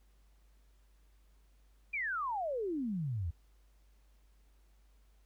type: exponential sweep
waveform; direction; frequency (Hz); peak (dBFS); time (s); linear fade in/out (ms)
sine; down; 2457 to 76.3; -33; 1.93-3.31; 10
effects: added 50 Hz sine -62 dBFS peak until 5.25 s + pink hiss -75 dBFS RMS until 5.25 s